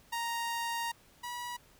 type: tone pair in turn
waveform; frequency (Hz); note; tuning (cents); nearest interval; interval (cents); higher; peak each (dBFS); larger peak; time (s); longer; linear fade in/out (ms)
sawtooth; 932.3 / 969.8; A#5 / B5; 0 / -32; minor second; 68; second; -29 / -34; first; 0.12-0.92 / 1.23-1.57; first; 10
effects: pink hiss -62 dBFS RMS until 1.79 s